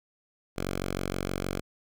5% pulse tone, 46.4 Hz, F#1, 6 cents sharp, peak -19 dBFS, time 0.56-1.61 s, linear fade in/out 20 ms, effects none

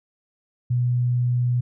sine tone, 122.9 Hz, B2, 8 cents flat, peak -18 dBFS, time 0.7-1.61 s, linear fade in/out 10 ms, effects none

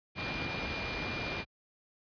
sine tone in noise, 2400 Hz, D7, 37 cents sharp, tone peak -39 dBFS, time 0.15-1.45 s, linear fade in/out 50 ms, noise pink, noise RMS -36 dBFS, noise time 0.15-1.45 s, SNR -6 dB, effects high-pass 60 Hz 12 dB/octave + resampled to 11025 Hz

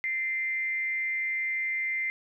sine tone with frequency modulation, 2083 Hz, C7, 8 cents flat, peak -27 dBFS, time 0.04-2.1 s, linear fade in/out 0 ms, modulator 289 Hz, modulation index 0.26, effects 11-bit

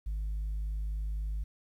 sine tone, 51.91 Hz, G#1, in tune, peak -29 dBFS, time 0.06-1.44 s, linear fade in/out 10 ms, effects tanh soft clip ceiling -30 dBFS + 11-bit

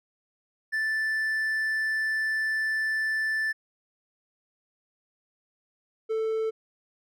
triangle tone pair in turn, 1760 / 442.2 Hz, A6 / A4, 0 / +9 cents, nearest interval 2 octaves, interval 2391 cents, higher first, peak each -23 dBFS, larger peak neither, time 0.72-3.53 / 6.09-6.51 s, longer first, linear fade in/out 20 ms, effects none

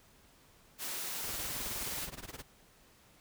white high-pass noise, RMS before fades -39 dBFS, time 0.78-2.09 s, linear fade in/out 50 ms, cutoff 200 Hz, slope 12 dB/octave
pink noise with tremolo, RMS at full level -43 dBFS, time 1.23-2.43 s, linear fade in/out 10 ms, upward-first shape sine, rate 19 Hz, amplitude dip 90%
effects pink hiss -63 dBFS RMS until 3.2 s

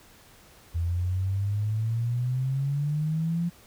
sine exponential sweep, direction up, 82.9 to 173.9 Hz, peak -24 dBFS, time 0.74-3.5 s, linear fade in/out 20 ms, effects pink hiss -54 dBFS RMS until 3.66 s

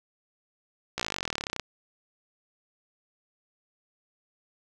slowing click train, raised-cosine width 0.2 ms, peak -12 dBFS, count 27, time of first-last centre 0.98-1.597 s, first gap 16 ms, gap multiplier 1.03, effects none

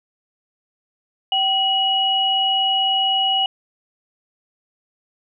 sine tone pair together, 771 / 2911 Hz, G5 / F#7, -29 / -29 cents, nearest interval octave + major seventh, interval 2300 cents, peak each -21 / -17 dBFS, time 1.32-3.46 s, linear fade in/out 2 ms, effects none

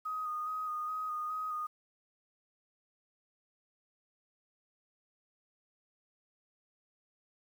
sine tone with vibrato, 1244.5 Hz, D#6, in tune, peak -34 dBFS, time 0.05-1.67 s, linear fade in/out 10 ms, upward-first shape square, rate 2.4 Hz, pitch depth 19 cents each way, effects 10-bit

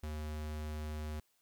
square tone, 76.3 Hz, D#2, 33 cents flat, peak -39 dBFS, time 0.03-1.2 s, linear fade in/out 5 ms, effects white hiss -75 dBFS RMS until 1.41 s

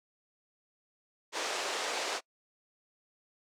pink band-pass noise, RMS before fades -35 dBFS, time 1.32-2.21 s, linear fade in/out 50 ms, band 410 to 7500 Hz, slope 24 dB/octave, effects noise-tail reverb RT60 0.1 s tail -25 dB re dry

